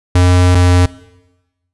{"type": "tone pair in turn", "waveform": "square", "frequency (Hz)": [89.8, 89.37], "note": ["F2", "F2"], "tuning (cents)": [49, 40], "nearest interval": "unison", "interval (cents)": 9, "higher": "first", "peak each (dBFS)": -7, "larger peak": "neither", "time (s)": [[0.15, 0.55], [0.55, 0.86]], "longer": "first", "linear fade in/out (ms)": 5, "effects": ["noise-tail reverb RT60 1.0 s tail -19 dB re dry", "resampled to 24000 Hz"]}